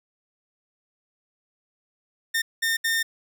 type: tone bursts at uneven times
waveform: sawtooth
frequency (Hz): 1819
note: A#6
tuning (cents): -43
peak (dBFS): -18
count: 3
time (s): 2.34-2.42 / 2.62-2.77 / 2.84-3.03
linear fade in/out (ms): 10
effects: none